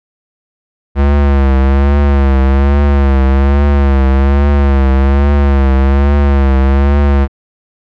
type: tone with vibrato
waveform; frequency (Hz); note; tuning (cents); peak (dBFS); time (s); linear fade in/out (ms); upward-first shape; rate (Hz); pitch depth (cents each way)
square; 69; C#2; -7; -7; 0.95-7.28; 50; triangle; 1.2; 75
effects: low-pass 2000 Hz 12 dB/octave